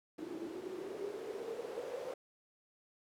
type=noise with band-pass filter sweep; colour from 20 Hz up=white; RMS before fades=-43 dBFS; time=0.18-2.14 s; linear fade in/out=5 ms; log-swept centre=320 to 520 Hz; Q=9.8; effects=none